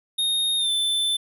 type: tone with pitch glide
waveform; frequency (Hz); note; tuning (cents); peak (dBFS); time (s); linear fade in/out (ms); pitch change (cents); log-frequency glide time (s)
square; 3706 to 3530; A#7 to A7; -11 to +5; -21; 0.18-1.17; 10; -84; 0.57-0.7
effects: none